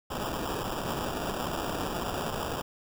violet noise with sample-and-hold, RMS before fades -33 dBFS, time 0.1-2.62 s, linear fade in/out 10 ms, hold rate 2100 Hz, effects none

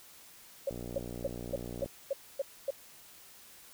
sine tone bursts, 550 Hz, C#5, 14 cents flat, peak -28 dBFS, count 8, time 0.67-2.706 s, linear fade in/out 5 ms, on 27 ms, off 260 ms
click train, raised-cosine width 2 ms, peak -28 dBFS, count 70, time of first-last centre 0.71-1.86 s, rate 60 Hz
effects white hiss -55 dBFS RMS until 3.73 s

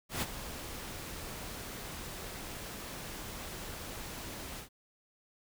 pink noise with ADSR envelope, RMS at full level -32 dBFS, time 0.09-4.69 s, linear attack 130 ms, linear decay 30 ms, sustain -11 dB, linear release 98 ms, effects none

